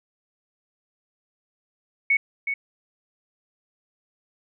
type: tone with echo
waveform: sine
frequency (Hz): 2217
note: C#7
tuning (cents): 0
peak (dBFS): -16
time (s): 2.1-2.17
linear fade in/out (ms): 5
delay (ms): 370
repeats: 1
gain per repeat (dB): -7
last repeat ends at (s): 2.54
effects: none